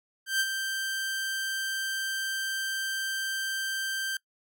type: tone with ADSR envelope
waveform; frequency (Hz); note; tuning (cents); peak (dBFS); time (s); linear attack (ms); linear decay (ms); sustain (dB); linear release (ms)
sawtooth; 1568; G6; 0; -19; 0.26-4.17; 140; 48; -7; 3
effects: noise-tail reverb RT60 0.1 s tail -23 dB re dry